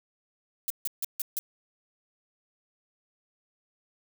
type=noise bursts; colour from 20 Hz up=violet; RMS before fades=-30 dBFS; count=5; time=0.68-1.39 s; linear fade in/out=0 ms; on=22 ms; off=150 ms; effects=none